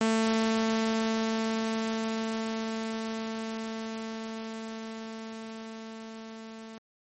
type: tone with level ramp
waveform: sawtooth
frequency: 222.9 Hz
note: A3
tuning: 23 cents sharp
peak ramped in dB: -19 to -38 dBFS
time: 0.01-6.78 s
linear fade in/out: 2 ms
effects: MP3 32 kbps